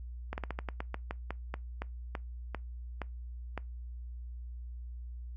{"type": "slowing click train", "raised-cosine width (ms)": 0.5, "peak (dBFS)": -21, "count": 16, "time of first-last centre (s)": [0.33, 3.577], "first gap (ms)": 49, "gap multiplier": 1.19, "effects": ["noise-tail reverb RT60 0.2 s tail -23 dB re dry", "added 60 Hz sine -40 dBFS peak until 5.36 s"]}